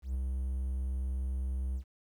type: tone with ADSR envelope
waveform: triangle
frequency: 64.8 Hz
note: C2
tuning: 16 cents flat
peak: -27 dBFS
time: 0.02-1.84 s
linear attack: 130 ms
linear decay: 3 ms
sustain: -2 dB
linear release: 83 ms
effects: 11-bit